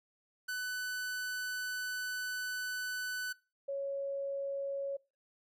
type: tone pair in turn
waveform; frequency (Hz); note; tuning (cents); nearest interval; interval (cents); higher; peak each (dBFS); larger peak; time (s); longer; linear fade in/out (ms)
45% pulse / sine; 1500 / 554.1; F#6 / C#5; +23 / -1; octave + perfect fourth; 1724; first; -35 / -34; second; 0.48-3.33 / 3.68-4.97; first; 10
effects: noise-tail reverb RT60 0.3 s tail -23 dB re dry